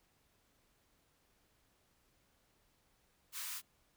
white high-pass noise, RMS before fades -43 dBFS, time 3.32-3.62 s, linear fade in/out 50 ms, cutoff 930 Hz, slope 96 dB/octave, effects pink hiss -74 dBFS RMS until 3.96 s

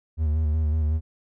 triangle tone with vibrato, 77.4 Hz, D#2, 9 cents flat, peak -18 dBFS, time 0.17-1.01 s, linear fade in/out 50 ms, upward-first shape square, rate 5.4 Hz, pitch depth 38 cents each way, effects none

